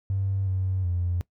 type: tone with pitch steps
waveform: triangle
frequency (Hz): 97.2 / 94 / 88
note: G2 / F#2 / F2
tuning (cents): -14 / +28 / +14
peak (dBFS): -20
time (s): 0.1-1.21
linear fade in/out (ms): 0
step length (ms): 370
effects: noise-tail reverb RT60 0.1 s tail -22 dB re dry + tanh soft clip ceiling -20 dBFS